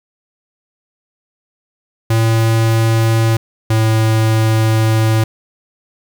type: tone pair in turn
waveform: square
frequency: 112.9 / 110.77 Hz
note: A2 / A2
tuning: +45 / +12 cents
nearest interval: unison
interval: 33 cents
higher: first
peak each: -11 dBFS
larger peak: neither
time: 2.1-3.37 / 3.7-5.24 s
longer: second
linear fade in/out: 5 ms
effects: 8-bit